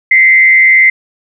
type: tone with frequency modulation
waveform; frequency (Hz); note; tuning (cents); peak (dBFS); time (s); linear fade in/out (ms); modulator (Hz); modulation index
sine; 2070; C7; -19; -3; 0.11-0.9; 5; 138; 0.47
effects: none